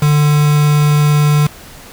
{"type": "tone with quantisation", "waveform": "triangle", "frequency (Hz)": 148.5, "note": "D3", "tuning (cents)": 20, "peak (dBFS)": -6, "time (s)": [0.02, 1.47], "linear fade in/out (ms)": 5, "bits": 3, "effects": ["pink hiss -36 dBFS RMS until 1.92 s"]}